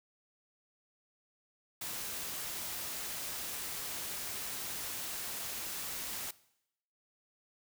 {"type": "noise", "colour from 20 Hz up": "white", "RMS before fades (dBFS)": -40, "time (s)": [1.81, 6.31], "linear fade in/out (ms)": 5, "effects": ["noise-tail reverb RT60 0.8 s tail -20 dB re dry"]}